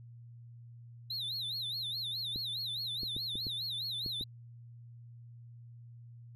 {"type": "tone with vibrato", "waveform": "triangle", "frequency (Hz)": 3890, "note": "B7", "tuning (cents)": -27, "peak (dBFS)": -34, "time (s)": [1.1, 4.24], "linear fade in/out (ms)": 5, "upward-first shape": "sine", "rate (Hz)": 4.8, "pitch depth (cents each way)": 190}
{"type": "clicks", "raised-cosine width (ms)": 3, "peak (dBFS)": -30, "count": 7, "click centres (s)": [2.36, 3.033, 3.165, 3.355, 3.468, 4.062, 4.211]}
{"effects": ["added 118 Hz sine -49 dBFS peak until 6.35 s"]}